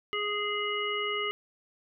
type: harmonic tone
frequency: 415.3 Hz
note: G#4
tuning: in tune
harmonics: 1 / 3 / 5 / 7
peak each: -34 / -34 / -34 / -34 dBFS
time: 0.13-1.31 s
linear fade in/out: 0 ms
effects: none